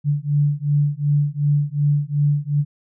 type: beating tone pair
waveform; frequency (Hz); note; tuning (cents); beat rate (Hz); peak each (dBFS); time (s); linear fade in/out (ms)
sine; 144.3 / 147; D3 / D3; -30 / +2; 2.7; -19; 0.04-2.65; 50
effects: none